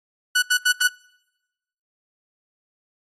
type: tone bursts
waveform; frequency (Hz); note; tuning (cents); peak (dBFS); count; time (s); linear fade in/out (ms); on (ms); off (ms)
sawtooth; 1480; F#6; 0; -12; 4; 0.35-0.877; 10; 74; 77
effects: noise-tail reverb RT60 1.0 s tail -26 dB re dry + AAC 32 kbps